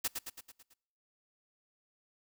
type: noise with echo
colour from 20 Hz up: white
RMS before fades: -32 dBFS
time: 0.04-0.08 s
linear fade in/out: 10 ms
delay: 110 ms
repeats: 6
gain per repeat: -5 dB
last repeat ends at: 0.74 s
effects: noise-tail reverb RT60 0.8 s tail -26 dB re dry